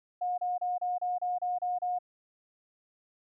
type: tone bursts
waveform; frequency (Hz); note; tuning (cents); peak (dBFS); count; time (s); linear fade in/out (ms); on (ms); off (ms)
sine; 720; F#5; -47; -28; 9; 0.21-1.988; 10; 170; 31
effects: none